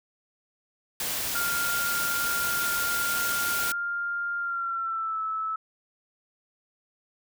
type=noise; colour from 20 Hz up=white; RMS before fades=-30 dBFS; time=1-3.72 s; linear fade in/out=2 ms
type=tone with pitch glide; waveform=sine; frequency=1400 to 1306.2 Hz; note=F6 to E6; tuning=+4 to -16 cents; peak=-27 dBFS; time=1.35-5.56 s; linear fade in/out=5 ms; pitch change=-120 cents; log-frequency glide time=4.39-5.21 s
effects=none